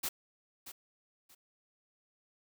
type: noise with echo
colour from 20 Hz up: white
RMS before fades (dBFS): -35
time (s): 0.03-0.09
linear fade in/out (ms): 10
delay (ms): 630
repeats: 2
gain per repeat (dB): -12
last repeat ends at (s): 1.35
effects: none